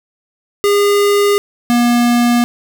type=tone pair in turn; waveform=square; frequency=406.9 / 239.7 Hz; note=G#4 / A#3; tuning=-35 / +48 cents; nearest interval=major sixth; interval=917 cents; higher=first; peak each=-10 dBFS; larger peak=neither; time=0.64-1.38 / 1.7-2.44 s; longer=neither; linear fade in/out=0 ms; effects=none